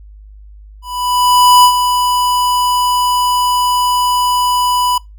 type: tone with ADSR envelope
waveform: square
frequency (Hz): 990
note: B5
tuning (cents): +4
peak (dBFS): -4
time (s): 0.82-4.98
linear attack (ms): 820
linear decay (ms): 78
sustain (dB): -8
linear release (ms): 5
effects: noise-tail reverb RT60 0.2 s tail -24 dB re dry + added 51 Hz sine -34 dBFS peak until 5.18 s